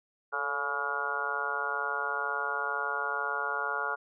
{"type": "harmonic tone with a mistuned harmonic", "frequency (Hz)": 142.1, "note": "C#3", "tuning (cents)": 43, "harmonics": [3, 4, 5, 6, 7, 8, 9, 10], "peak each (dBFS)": [-41, -42, -41, -38, -41, -37, -40, -32], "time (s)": [0.32, 3.96], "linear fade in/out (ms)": 20, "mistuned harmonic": 3, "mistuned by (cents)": 43, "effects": []}